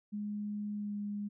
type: tone with pitch glide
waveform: sine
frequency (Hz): 207.7 to 205.4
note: G#3 to G#3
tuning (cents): 0 to -19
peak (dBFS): -35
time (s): 0.12-1.29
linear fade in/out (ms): 20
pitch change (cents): -19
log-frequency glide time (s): 0.75-0.95
effects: none